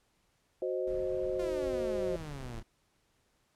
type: chord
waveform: sine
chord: C diminished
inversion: second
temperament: equal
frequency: 370 / 523.3 / 622.3 Hz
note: Gb4 / C5 / Eb5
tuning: 0 / 0 / 0 cents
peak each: -34 / -34 / -38 dBFS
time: 0.62-2.16 s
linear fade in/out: 2 ms
type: noise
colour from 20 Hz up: brown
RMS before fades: -46 dBFS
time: 0.87-2.63 s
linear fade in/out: 5 ms
type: exponential sweep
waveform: sawtooth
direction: down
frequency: 357 to 110 Hz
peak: -37 dBFS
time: 1.39-2.6 s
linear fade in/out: 5 ms
effects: pink hiss -73 dBFS RMS until 3.55 s + low-pass 11000 Hz 12 dB/octave